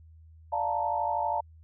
sine chord, Bb major seventh, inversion first, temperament equal, 587.3 / 698.5 / 880 / 932.3 Hz, D5 / F5 / A5 / Bb5, 0 / 0 / 0 / 0 cents, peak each -35 / -32 / -29 / -33 dBFS, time 0.52-1.41 s, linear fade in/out 10 ms, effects added 80 Hz sine -50 dBFS peak until 1.63 s

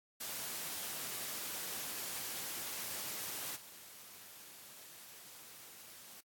white noise with level steps, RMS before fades -42 / -54 dBFS, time 0.2-6.21 s, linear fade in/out 10 ms, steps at 3.55 s, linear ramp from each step 20 ms, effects high-pass 100 Hz 12 dB/octave + AAC 64 kbps

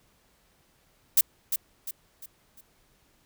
violet noise with echo, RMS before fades -18 dBFS, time 1.17-1.21 s, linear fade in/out 5 ms, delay 350 ms, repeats 4, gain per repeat -8 dB, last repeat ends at 2.61 s, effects pink hiss -65 dBFS RMS until 3.25 s

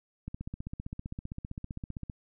click train, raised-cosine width 5 ms, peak -25 dBFS, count 29, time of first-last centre 0.28-2.098 s, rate 15.4 Hz, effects none

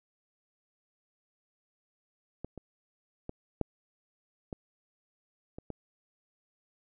clicks, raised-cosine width 2 ms, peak -24 / -29 / -24 / -15 / -24 / -28 / -24 dBFS, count 7, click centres 2.446 / 2.577 / 3.294 / 3.613 / 4.528 / 5.585 / 5.703 s, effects none

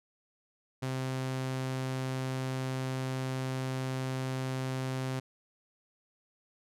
sawtooth tone, 130.81 Hz, C3, in tune, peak -28 dBFS, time 0.82-5.2 s, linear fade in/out 10 ms, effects low-pass 11000 Hz 12 dB/octave

